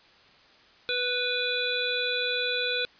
harmonic tone, 493.9 Hz, B4, in tune, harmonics 1 / 3 / 5 / 7 / 8, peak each -32 / -32 / -32 / -32 / -32 dBFS, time 0.89-2.85 s, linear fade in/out 0 ms, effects white hiss -56 dBFS RMS until 2.99 s + resampled to 11025 Hz

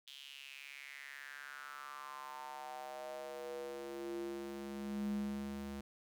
square tone with high-pass filter sweep, 69.3 Hz, C#2, in tune, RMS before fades -45 dBFS, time 0.07-5.81 s, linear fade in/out 5 ms, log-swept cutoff 3300 to 140 Hz, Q 5.4, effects none

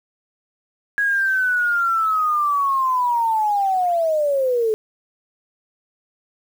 sine linear sweep, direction down, 1660 to 425.7 Hz, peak -16 dBFS, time 0.98-4.74 s, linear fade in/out 0 ms, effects 7-bit

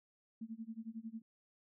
sine tone with tremolo, 224.6 Hz, A3, 36 cents sharp, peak -40 dBFS, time 0.41-1.22 s, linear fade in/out 5 ms, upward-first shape sine, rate 11 Hz, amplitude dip 95%, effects none

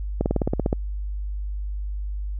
slowing click train, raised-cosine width 2 ms, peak -8 dBFS, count 10, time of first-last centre 0.21-0.729 s, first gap 49 ms, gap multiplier 1.04, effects added 50 Hz sine -26 dBFS peak until 2.39 s

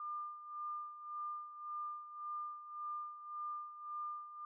sine tone with tremolo, 1201 Hz, D6, 38 cents sharp, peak -39 dBFS, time 0-4.45 s, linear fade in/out 2 ms, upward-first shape sine, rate 1.8 Hz, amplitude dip 70%, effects none

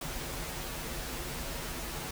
pink noise with comb filter, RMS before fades -38 dBFS, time 0.01-2.11 s, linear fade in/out 5 ms, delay 10 ms, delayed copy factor -0.75, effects none

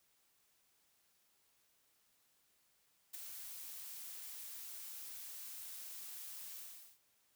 blue noise with ADSR envelope, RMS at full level -43 dBFS, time 3.13-6.99 s, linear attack 18 ms, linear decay 5 ms, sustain -6 dB, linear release 430 ms, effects white hiss -75 dBFS RMS until 7.35 s

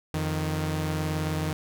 sawtooth tone pair together, 87.16 / 155.3 Hz, F2 / D#3, -3 / -3 cents, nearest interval minor seventh, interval 1000 cents, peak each -27 / -24 dBFS, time 0.14-1.53 s, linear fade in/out 0 ms, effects none

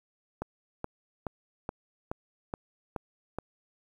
click train, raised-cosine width 1 ms, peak -19 dBFS, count 8, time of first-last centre 0.42-3.386 s, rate 2.36 Hz, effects 9-bit

